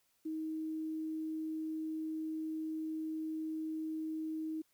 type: tone with quantisation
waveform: sine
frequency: 315.7 Hz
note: D#4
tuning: 25 cents sharp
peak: -36 dBFS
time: 0.25-4.62 s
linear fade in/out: 10 ms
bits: 11
effects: white hiss -75 dBFS RMS until 4.73 s